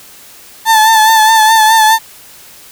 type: tone with vibrato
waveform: 35% pulse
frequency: 880 Hz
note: A5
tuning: in tune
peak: -3 dBFS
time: 0.65-1.99 s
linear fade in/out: 50 ms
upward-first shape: sine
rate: 4.8 Hz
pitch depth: 39 cents each way
effects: white hiss -37 dBFS RMS until 2.71 s